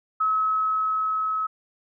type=tone with level ramp; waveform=sine; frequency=1286 Hz; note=E6; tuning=43 cents flat; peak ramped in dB=-19 to -23 dBFS; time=0.2-1.47 s; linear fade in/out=10 ms; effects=none